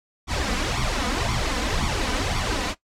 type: noise with flanger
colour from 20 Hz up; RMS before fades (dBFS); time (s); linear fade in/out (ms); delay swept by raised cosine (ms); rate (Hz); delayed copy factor
pink; -24; 0.27-2.75; 50; 0.87 to 4.07; 1.9; +0.75
effects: noise-tail reverb RT60 0.1 s tail -17 dB re dry + low-pass 6000 Hz 12 dB/octave